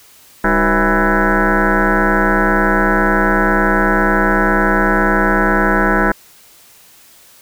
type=tone with frequency modulation; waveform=sine; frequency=649 Hz; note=E5; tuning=27 cents flat; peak=-10 dBFS; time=0.44-6.12 s; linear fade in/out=5 ms; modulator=170 Hz; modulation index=6.3; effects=white hiss -45 dBFS RMS until 7.41 s